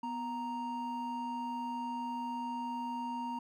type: tone pair together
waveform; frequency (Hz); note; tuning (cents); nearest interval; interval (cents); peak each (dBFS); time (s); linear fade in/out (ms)
triangle; 246.9 / 932.2; B3 / A#5; 0 / 0; octave + major seventh; 2300; -38 / -35; 0.03-3.39; 5
effects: none